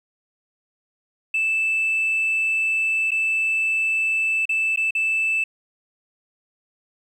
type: tone with dropouts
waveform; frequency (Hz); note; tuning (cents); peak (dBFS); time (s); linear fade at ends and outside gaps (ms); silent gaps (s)
sine; 2637; E7; 0; -17; 1.34-5.44; 5; 3.108-3.116 / 4.455-4.492 / 4.761-4.773 / 4.908-4.95
effects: tanh soft clip ceiling -16 dBFS + 9-bit